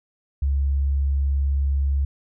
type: tone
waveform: sine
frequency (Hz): 69.3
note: C#2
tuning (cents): 0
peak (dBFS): -18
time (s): 0.42-2.05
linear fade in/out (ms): 5
effects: none